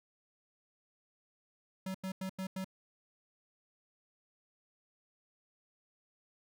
square tone bursts, 189.2 Hz, F#3, 39 cents sharp, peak -37 dBFS, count 5, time 1.86-2.645 s, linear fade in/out 5 ms, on 85 ms, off 90 ms, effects none

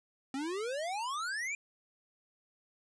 square exponential sweep, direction up, 259.5 to 2434 Hz, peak -35 dBFS, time 0.34-1.55 s, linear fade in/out 2 ms, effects resampled to 22050 Hz

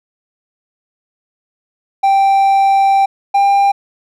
triangle tone pair in turn, 784 / 796.8 Hz, G5 / G5, 0 / +28 cents, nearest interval unison, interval 28 cents, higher second, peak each -6 dBFS, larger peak neither, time 2.03-3.06 / 3.34-3.72 s, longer first, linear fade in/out 10 ms, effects none

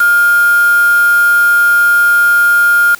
sine tone with quantisation, 1410 Hz, F6, 16 cents sharp, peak -6 dBFS, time 0-2.95 s, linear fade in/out 5 ms, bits 3, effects white hiss -36 dBFS RMS until 2.99 s

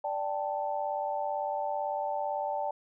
sine chord, D suspended fourth, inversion none, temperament just, 587.3 / 783.1 / 881 Hz, D5 / G5 / A5, 0 / -2 / +2 cents, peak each -34 dBFS, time 0.04-2.71 s, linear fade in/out 5 ms, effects none

